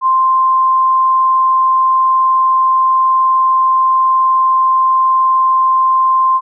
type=tone; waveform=sine; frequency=1046.5 Hz; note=C6; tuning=in tune; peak=-8 dBFS; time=0.01-6.41 s; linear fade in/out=50 ms; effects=none